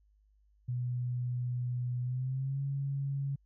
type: tone with pitch glide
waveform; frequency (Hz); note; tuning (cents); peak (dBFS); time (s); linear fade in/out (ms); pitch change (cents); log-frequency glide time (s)
sine; 123.47 to 138.59; B2 to C#3; 0 to 0; -31; 0.68-3.36; 10; +200; 2.01-2.61
effects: added 51 Hz sine -64 dBFS peak until 3.45 s